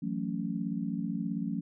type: chord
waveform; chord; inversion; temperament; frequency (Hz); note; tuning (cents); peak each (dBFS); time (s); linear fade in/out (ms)
sine; F# minor seventh; third; just; 166.5 / 185 / 222 / 277.5; E3 / F#3 / A3 / C#4; +18 / 0 / +16 / +2; -38 / -35 / -35 / -37; 0.02-1.61; 10
effects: none